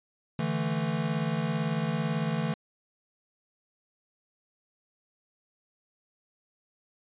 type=chord; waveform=square; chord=D suspended second; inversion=none; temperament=equal; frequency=146.83 / 164.81 / 220 Hz; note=D3 / E3 / A3; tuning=0 / 0 / 0 cents; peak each=-33 / -31 / -33 dBFS; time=0.39-2.54 s; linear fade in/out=2 ms; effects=resampled to 8000 Hz